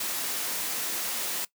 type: noise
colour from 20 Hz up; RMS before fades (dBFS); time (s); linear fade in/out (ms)
white; -31; 0-1.45; 5
effects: noise-tail reverb RT60 0.1 s tail -19 dB re dry + high-pass 200 Hz 12 dB/octave